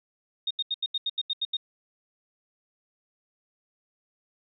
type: tone bursts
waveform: sine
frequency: 3700 Hz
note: A#7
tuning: 14 cents flat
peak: -25 dBFS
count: 10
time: 0.47-1.569 s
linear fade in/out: 5 ms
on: 37 ms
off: 81 ms
effects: none